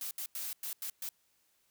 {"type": "noise bursts at uneven times", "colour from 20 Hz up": "blue", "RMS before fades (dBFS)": -39, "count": 6, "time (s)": [[0.01, 0.11], [0.18, 0.26], [0.35, 0.53], [0.63, 0.73], [0.82, 0.9], [1.02, 1.09]], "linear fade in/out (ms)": 2, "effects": ["white hiss -73 dBFS RMS until 1.7 s"]}